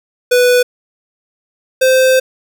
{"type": "tone pair in turn", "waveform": "square", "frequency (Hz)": [493.9, 519.1], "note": ["B4", "C5"], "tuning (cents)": [0, -14], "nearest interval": "minor second", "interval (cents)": 86, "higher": "second", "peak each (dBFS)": -8, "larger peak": "neither", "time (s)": [[0.31, 0.63], [1.81, 2.2]], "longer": "second", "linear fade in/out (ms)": 10, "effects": []}